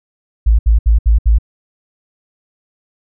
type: tone bursts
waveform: sine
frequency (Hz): 55.2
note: A1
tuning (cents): +6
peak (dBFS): -6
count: 5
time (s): 0.46-1.386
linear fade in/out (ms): 10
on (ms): 130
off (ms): 69
effects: none